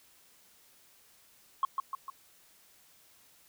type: tone with echo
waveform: sine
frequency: 1080 Hz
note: C#6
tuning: 45 cents flat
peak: -22 dBFS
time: 1.63-1.65 s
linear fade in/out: 2 ms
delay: 150 ms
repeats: 3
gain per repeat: -5 dB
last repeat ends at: 2.1 s
effects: tanh soft clip ceiling -21 dBFS + white hiss -62 dBFS RMS until 3.48 s